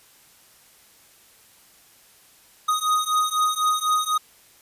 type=beating tone pair; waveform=square; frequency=1244.5 / 1248.5 Hz; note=D#6 / D#6; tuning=0 / +6 cents; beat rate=4 Hz; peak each=-24 / -23 dBFS; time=2.68-4.18 s; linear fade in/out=10 ms; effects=white hiss -54 dBFS RMS until 4.61 s + resampled to 32000 Hz